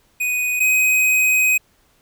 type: tone pair in turn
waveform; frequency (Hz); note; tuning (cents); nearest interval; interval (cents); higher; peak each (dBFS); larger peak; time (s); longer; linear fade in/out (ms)
square; 2489 / 2515; D#7 / D#7; 0 / +18; unison; 18; second; -19 / -14; second; 0.2-0.6 / 0.6-1.58; second; 10
effects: pink hiss -59 dBFS RMS until 2.01 s